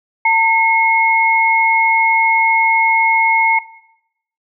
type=tone pair together; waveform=sine; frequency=903.9 / 2166 Hz; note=A5 / C#7; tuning=+46 / -41 cents; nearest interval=octave + minor third; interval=1513 cents; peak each=-12 dBFS; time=0.25-3.59 s; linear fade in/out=5 ms; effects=noise-tail reverb RT60 0.8 s tail -18 dB re dry